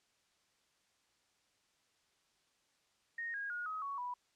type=tone with pitch steps; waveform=sine; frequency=1856 / 1634.5 / 1439.5 / 1267.7 / 1116.4 / 983.2 Hz; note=A#6 / G#6 / F#6 / D#6 / C#6 / B5; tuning=-8 / -28 / -48 / +32 / +12 / -8 cents; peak=-38 dBFS; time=3.18-4.14 s; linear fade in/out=5 ms; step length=160 ms; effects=white hiss -75 dBFS RMS until 4.35 s + low-pass 7000 Hz 12 dB/octave